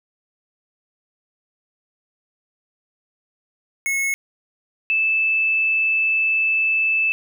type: tone pair in turn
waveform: square / sine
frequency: 2185 / 2629 Hz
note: C#7 / E7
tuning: -26 / -5 cents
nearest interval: minor third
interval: 321 cents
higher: second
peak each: -20 / -16 dBFS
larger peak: second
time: 3.86-4.14 / 4.9-7.12 s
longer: second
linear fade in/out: 0 ms
effects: none